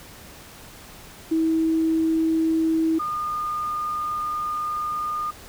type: tone pair in turn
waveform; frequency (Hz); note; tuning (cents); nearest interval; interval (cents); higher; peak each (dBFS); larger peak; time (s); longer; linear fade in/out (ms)
sine; 322.6 / 1218; E4 / D#6; -37 / -37; octave + major seventh; 2300; second; -18 / -24; first; 1.31-2.99 / 2.99-5.31; second; 10
effects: pink hiss -44 dBFS RMS until 5.48 s